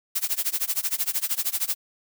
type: noise with tremolo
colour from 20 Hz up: blue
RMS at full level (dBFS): -23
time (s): 0.15-1.75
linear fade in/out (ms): 10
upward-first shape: sine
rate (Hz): 13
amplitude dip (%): 95
effects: none